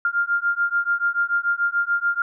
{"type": "beating tone pair", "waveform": "sine", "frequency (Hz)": [1396.9, 1403.8], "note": ["F6", "F6"], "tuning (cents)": [0, 9], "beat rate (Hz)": 6.9, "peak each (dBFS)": -22, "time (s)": [0.05, 2.22], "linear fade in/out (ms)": 2, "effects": []}